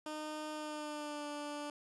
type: tone with pitch glide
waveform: 15% pulse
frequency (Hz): 306.2 to 293.4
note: D#4 to D4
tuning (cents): -28 to -2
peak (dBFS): -34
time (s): 0.06-1.7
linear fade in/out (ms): 2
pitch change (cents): -74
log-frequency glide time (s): 0.52-1.27
effects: resampled to 24000 Hz